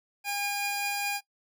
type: tone pair together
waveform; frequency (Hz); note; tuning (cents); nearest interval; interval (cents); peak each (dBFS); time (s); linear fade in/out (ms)
sawtooth; 811.6 / 2430; G#5 / D#7; -40 / -42; octave + perfect fifth; 1898; -28; 0.24-1.21; 50
effects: noise-tail reverb RT60 0.1 s tail -20 dB re dry